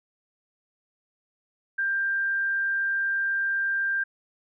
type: tone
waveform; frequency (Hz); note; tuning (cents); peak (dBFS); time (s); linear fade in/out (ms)
sine; 1587; G6; +21; -23; 1.78-4.04; 10
effects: none